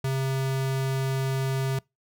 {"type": "tone", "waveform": "square", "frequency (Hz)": 133.7, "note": "C3", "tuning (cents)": 38, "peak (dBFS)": -25, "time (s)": [0.04, 1.79], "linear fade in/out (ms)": 5, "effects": ["noise-tail reverb RT60 0.2 s tail -24 dB re dry"]}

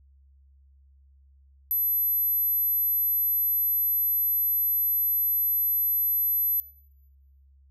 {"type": "tone", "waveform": "sine", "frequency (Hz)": 12000, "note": "F#9", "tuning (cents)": 23, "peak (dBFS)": -22, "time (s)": [1.71, 6.6], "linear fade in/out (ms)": 0, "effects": ["noise-tail reverb RT60 1.0 s tail -23 dB re dry", "added 68 Hz sine -54 dBFS peak until 7.7 s"]}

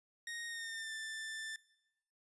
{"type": "tone with pitch glide", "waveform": "sawtooth", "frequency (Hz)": [1864.7, 1772.3], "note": ["A#6", "A6"], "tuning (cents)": [0, 12], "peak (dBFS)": -38, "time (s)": [0.27, 1.56], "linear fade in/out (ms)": 2, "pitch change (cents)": -88, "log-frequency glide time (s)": [0.47, 0.93], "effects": ["noise-tail reverb RT60 0.9 s tail -21 dB re dry", "resampled to 24000 Hz"]}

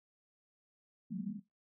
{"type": "band-pass noise", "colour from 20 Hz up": "pink", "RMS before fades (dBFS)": -41, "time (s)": [1.1, 1.4], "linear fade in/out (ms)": 10, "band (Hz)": [180, 230], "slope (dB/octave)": 96, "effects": ["noise-tail reverb RT60 0.2 s tail -18 dB re dry"]}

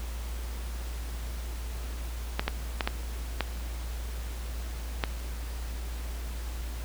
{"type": "clicks", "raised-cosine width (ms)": 0.3, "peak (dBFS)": -10, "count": 6, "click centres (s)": [2.395, 2.48, 2.808, 2.875, 3.407, 5.038], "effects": ["added 58 Hz sine -33 dBFS peak until 6.84 s", "pink hiss -45 dBFS RMS until 6.84 s"]}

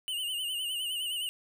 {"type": "tone with vibrato", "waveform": "square", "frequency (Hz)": 2928, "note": "F#7", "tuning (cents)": -19, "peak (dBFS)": -32, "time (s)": [0.08, 1.29], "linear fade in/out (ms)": 0, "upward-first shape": "sine", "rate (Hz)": 9.7, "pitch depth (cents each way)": 81, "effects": []}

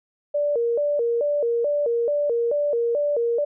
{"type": "tone with vibrato", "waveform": "sine", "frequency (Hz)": 523.3, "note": "C5", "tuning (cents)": 0, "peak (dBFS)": -19, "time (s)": [0.34, 3.45], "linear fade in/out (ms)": 10, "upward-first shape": "square", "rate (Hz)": 2.3, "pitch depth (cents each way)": 190, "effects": []}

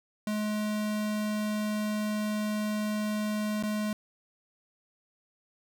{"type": "tone with dropouts", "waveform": "square", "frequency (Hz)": 211.8, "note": "G#3", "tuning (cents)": 34, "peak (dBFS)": -29, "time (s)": [0.27, 3.93], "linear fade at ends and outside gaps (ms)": 2, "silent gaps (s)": [3.627, 3.635], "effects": []}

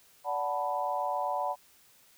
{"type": "chord", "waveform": "sine", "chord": "B minor seventh", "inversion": "first", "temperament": "equal with one note detuned", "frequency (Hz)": [580.2, 740, 880, 987.8], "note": ["D5", "F#5", "A5", "B5"], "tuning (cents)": [-21, 0, 0, 0], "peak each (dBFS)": [-35, -33, -35, -34], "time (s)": [0.24, 1.56], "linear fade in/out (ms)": 50, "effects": ["white hiss -61 dBFS RMS until 2.17 s"]}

